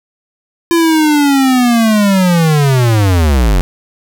square linear sweep, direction down, 341.3 to 41.2 Hz, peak -8 dBFS, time 0.71-3.61 s, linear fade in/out 0 ms, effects none

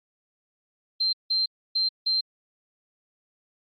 sine tone bursts at uneven times, 4142 Hz, C8, 18 cents flat, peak -21 dBFS, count 4, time 1-1.13 / 1.3-1.46 / 1.75-1.89 / 2.06-2.21 s, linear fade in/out 10 ms, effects Opus 48 kbps

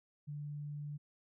sine tone, 146.83 Hz, D3, in tune, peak -40 dBFS, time 0.27-0.98 s, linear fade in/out 20 ms, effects none

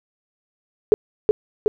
sine tone with echo, 426.3 Hz, G#4, 45 cents sharp, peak -7 dBFS, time 0.92-0.94 s, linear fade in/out 0 ms, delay 370 ms, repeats 2, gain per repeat -3 dB, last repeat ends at 1.68 s, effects none

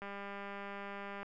click train, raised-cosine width 0.5 ms, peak -30 dBFS, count 243, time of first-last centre 0.02-1.23 s, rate 200 Hz, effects none

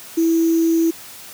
sine tone with sample-and-hold, 329.6 Hz, E4, in tune, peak -13 dBFS, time 0.17-0.91 s, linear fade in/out 10 ms, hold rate 6300 Hz, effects white hiss -38 dBFS RMS until 1.33 s + high-pass 60 Hz 12 dB/octave

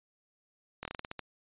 slowing click train, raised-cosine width 0.3 ms, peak -22 dBFS, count 9, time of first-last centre 0.83-1.193 s, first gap 22 ms, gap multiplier 1.2, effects resampled to 8000 Hz

